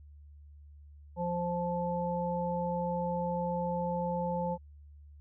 harmonic tone, 174.61 Hz, F3, in tune, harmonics 1 / 3 / 5, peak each -34 / -34 / -35 dBFS, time 1.16-4.58 s, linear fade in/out 50 ms, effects added 73 Hz sine -50 dBFS peak until 5.2 s

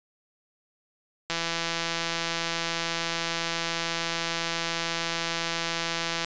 click train, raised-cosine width 0.2 ms, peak -11 dBFS, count 827, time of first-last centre 1.3-6.246 s, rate 167 Hz, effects resampled to 16000 Hz

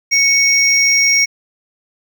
triangle tone pair together, 2217 / 5611 Hz, C#7 / F8, 0 / +7 cents, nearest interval octave + major third, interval 1607 cents, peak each -11 dBFS, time 0.11-1.26 s, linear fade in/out 20 ms, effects none

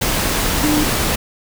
sine tone in noise, 300.9 Hz, D4, 42 cents sharp, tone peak -15 dBFS, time 0.63-0.84 s, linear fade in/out 10 ms, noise pink, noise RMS -18 dBFS, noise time 0.01-1.16 s, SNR 0 dB, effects none

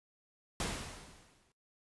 pink noise with exponential decay, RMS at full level -34 dBFS, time 0.6-1.52 s, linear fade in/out 2 ms, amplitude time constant 200 ms, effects noise-tail reverb RT60 0.2 s tail -21 dB re dry + resampled to 24000 Hz

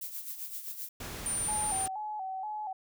violet noise with tremolo, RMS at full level -38 dBFS, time 0.01-0.89 s, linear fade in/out 5 ms, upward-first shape sine, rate 7.7 Hz, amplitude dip 60%
pink noise, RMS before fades -41 dBFS, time 1-1.88 s, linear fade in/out 5 ms
sine tone, 9140 Hz, D9, 48 cents flat, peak -30 dBFS, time 1.26-1.86 s, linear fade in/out 0 ms
sine tone with vibrato, 804 Hz, G5, 44 cents sharp, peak -34 dBFS, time 1.48-2.73 s, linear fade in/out 5 ms, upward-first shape square, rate 2.1 Hz, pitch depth 97 cents each way
effects none

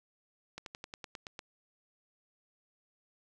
slowing click train, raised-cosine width 0.2 ms, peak -25 dBFS, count 9, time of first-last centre 0.58-1.392 s, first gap 82 ms, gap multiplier 1.06, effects none

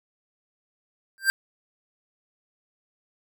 square tone with exponential growth, 1577 Hz, G6, 10 cents sharp, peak -14 dBFS, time 1.18-1.3 s, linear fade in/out 0 ms, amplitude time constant 24 ms, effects none

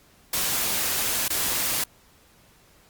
white noise with dropouts, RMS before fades -25 dBFS, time 0.33-1.84 s, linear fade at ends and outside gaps 5 ms, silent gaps 1.282-1.301 s, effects pink hiss -57 dBFS RMS until 2.89 s + Opus 48 kbps

